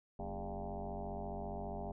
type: tone with frequency modulation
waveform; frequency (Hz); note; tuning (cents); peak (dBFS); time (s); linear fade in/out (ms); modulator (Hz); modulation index
sine; 310; D#4; -6; -39; 0.19-1.92; 5; 94.8; 5.3
effects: none